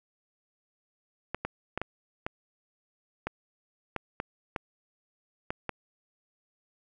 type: clicks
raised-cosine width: 0.5 ms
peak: -16 dBFS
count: 11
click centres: 1.346 / 1.45 / 1.776 / 1.816 / 2.265 / 3.27 / 3.963 / 4.201 / 4.562 / 5.505 / 5.693 s
effects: none